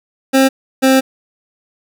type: tone pair in turn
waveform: 25% pulse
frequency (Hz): 266.8 / 264.3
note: C4 / C4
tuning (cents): +34 / +18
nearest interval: unison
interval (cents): 16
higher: first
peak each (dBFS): -4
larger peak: neither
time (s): 0.33-0.49 / 0.82-1.01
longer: second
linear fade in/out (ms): 20
effects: none